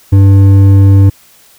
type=tone with hard clipping; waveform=sine; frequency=98 Hz; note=G2; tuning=in tune; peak=-3 dBFS; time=0.12-1.1 s; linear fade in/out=10 ms; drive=7 dB; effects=white hiss -43 dBFS RMS until 1.58 s